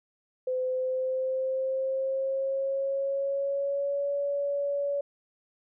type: tone with pitch glide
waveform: sine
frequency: 511 to 567 Hz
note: C5 to C#5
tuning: -41 to +39 cents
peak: -26 dBFS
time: 0.47-5.01 s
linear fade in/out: 5 ms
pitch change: +180 cents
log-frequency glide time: 0.61-4.13 s
effects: none